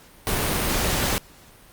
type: noise with amplitude modulation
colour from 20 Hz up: pink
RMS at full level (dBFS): -22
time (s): 0.27-1.18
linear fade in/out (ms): 0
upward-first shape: sine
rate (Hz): 196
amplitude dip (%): 25
effects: pink hiss -50 dBFS RMS until 1.72 s + Opus 48 kbps